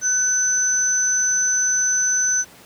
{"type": "tone pair together", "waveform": "sine", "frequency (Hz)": [1514, 6056], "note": ["F#6", "F#8"], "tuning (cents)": [39, 39], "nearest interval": "2 octaves", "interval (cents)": 2400, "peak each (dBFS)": [-24, -17], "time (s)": [0.01, 2.45], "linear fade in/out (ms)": 50, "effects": ["pink hiss -46 dBFS RMS until 2.65 s", "high-pass 100 Hz 12 dB/octave"]}